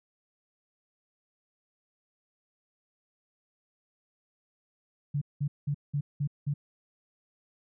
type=tone bursts; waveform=sine; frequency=144 Hz; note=D3; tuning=34 cents flat; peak=-26 dBFS; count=6; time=5.14-6.54 s; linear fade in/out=10 ms; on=75 ms; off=190 ms; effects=none